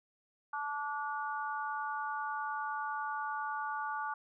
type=harmonic tone; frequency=290.1 Hz; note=D4; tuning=21 cents flat; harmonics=3 / 4 / 5; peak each=-38 / -39 / -40 dBFS; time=0.53-4.14 s; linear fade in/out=5 ms; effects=none